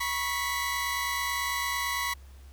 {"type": "tone cluster", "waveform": "sawtooth", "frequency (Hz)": [967, 1105, 1983], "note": ["B5", "C#6", "B6"], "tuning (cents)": [-37, -6, 7], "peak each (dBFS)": [-31, -29, -28], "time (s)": [0, 2.14], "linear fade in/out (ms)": 10, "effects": ["added 67 Hz sine -46 dBFS peak until 2.52 s", "pink hiss -60 dBFS RMS until 2.52 s"]}